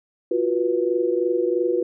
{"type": "tone cluster", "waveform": "sine", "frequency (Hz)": [345.9, 368.9, 487.1], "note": ["F4", "F#4", "B4"], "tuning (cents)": [-17, -5, -24], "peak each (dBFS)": -23, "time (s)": [0.31, 1.83], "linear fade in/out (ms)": 5, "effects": []}